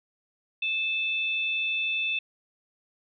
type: tone pair together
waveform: sine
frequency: 2623 / 3555 Hz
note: E7 / A7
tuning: -9 / +17 cents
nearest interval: perfect fourth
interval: 526 cents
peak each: -26 / -32 dBFS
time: 0.62-2.19 s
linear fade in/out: 5 ms
effects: none